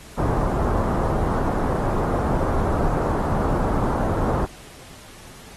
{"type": "low-pass noise", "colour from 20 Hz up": "pink", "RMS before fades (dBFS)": -22, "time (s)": [0.17, 4.46], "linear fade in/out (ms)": 20, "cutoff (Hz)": 1200, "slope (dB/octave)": 24, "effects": ["pink hiss -44 dBFS RMS until 5.56 s", "AAC 32 kbps"]}